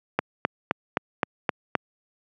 click train, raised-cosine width 0.5 ms, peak -5 dBFS, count 7, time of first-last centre 0.19-1.752 s, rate 3.84 Hz, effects high-pass 150 Hz 12 dB/octave

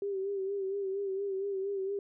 sine tone with vibrato, 392 Hz, G4, in tune, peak -31 dBFS, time 0.02-1.99 s, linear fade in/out 2 ms, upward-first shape sine, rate 4.3 Hz, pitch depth 52 cents each way, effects none

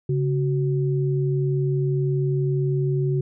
sine tone pair together, 139.12 / 371.4 Hz, C#3 / F#4, +7 / +7 cents, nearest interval octave + perfect fourth, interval 1700 cents, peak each -20 / -26 dBFS, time 0.09-3.21 s, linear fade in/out 5 ms, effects none

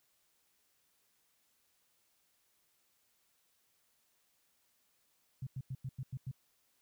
sine tone bursts, 130.9 Hz, C3, 1 cent sharp, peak -37 dBFS, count 7, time 5.42-6.314 s, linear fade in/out 5 ms, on 48 ms, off 93 ms, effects white hiss -75 dBFS RMS until 6.81 s

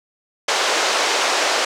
pink band-pass noise, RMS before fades -19 dBFS, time 0.48-1.65 s, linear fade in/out 5 ms, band 440 to 7000 Hz, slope 24 dB/octave, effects none

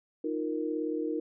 sine chord, Eb suspended second, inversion none, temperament equal, 311.1 / 349.2 / 466.2 Hz, Eb4 / F4 / Bb4, 0 / 0 / 0 cents, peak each -32 / -36 / -34 dBFS, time 0.24-1.2 s, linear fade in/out 5 ms, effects none

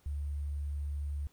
sine tone with sample-and-hold, 72.3 Hz, D2, 27 cents flat, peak -33 dBFS, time 0.06-1.27 s, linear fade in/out 0 ms, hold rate 8820 Hz, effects pink hiss -68 dBFS RMS until 1.32 s

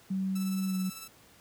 sine tone with pitch glide, 190.7 to 186.99 Hz, G3 to F#3, -47 to +19 cents, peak -28 dBFS, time 0.1-0.9 s, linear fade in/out 10 ms, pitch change -34 cents, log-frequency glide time 0.67-0.76 s
5% pulse tone with tremolo, 1320 Hz, E6, 2 cents sharp, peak -28 dBFS, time 0.35-1.08 s, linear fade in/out 10 ms, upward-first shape triangle, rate 18 Hz, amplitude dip 55%
effects pink hiss -58 dBFS RMS until 1.4 s + high-pass 80 Hz 12 dB/octave

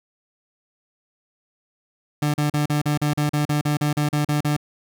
30% pulse tone bursts, 148.2 Hz, D3, 16 cents sharp, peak -16 dBFS, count 15, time 2.22-4.566 s, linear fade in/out 5 ms, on 120 ms, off 39 ms, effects none

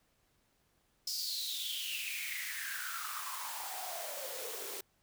white noise with high-pass filter sweep, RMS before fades -40 dBFS, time 1.07-4.81 s, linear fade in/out 5 ms, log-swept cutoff 5100 to 370 Hz, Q 8.3, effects pink hiss -74 dBFS RMS until 5.02 s

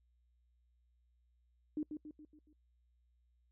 sine tone with echo, 303.1 Hz, D#4, 45 cents flat, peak -34 dBFS, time 1.77-1.83 s, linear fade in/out 2 ms, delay 140 ms, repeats 5, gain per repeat -6 dB, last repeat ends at 2.53 s, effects noise-tail reverb RT60 0.1 s tail -26 dB re dry + added 60 Hz sine -70 dBFS peak until 3.51 s

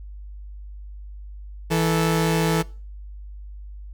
sawtooth tone pair together, 163.95 / 437.7 Hz, E3 / A4, -9 / -9 cents, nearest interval octave + perfect fourth, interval 1700 cents, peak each -16 / -20 dBFS, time 1.7-2.63 s, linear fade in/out 20 ms, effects noise-tail reverb RT60 0.4 s tail -23 dB re dry + added 50 Hz sine -35 dBFS peak until 3.93 s

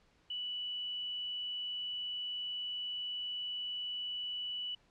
sine tone, 2960 Hz, F#7, in tune, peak -36 dBFS, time 0.3-4.75 s, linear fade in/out 5 ms, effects pink hiss -69 dBFS RMS until 4.9 s + low-pass 5000 Hz 12 dB/octave

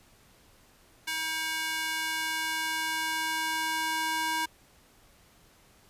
square tone with high-pass filter sweep, 318.9 Hz, D#4, 43 cents sharp, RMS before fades -31 dBFS, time 1.07-4.46 s, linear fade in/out 10 ms, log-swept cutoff 1800 to 1000 Hz, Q 1.2, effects pink hiss -60 dBFS RMS until 5.89 s + resampled to 32000 Hz

